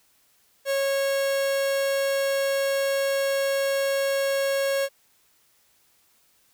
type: tone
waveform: 45% pulse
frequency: 549 Hz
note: C#5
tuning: 17 cents flat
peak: -22 dBFS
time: 0.65-4.89 s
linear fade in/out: 50 ms
effects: white hiss -63 dBFS RMS until 6.53 s